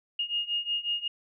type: beating tone pair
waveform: sine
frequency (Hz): 2846 / 2851.5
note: F7 / F7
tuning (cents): +32 / +35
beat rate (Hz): 5.5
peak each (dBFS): -32 / -30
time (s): 0.19-1.08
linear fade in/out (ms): 5
effects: none